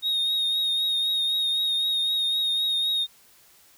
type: tone with vibrato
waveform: sine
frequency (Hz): 3729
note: A#7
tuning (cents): 0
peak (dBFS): -19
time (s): 0.02-3.07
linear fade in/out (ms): 50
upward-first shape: triangle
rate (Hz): 3.9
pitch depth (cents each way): 34
effects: tanh soft clip ceiling -21 dBFS + white hiss -56 dBFS RMS until 3.77 s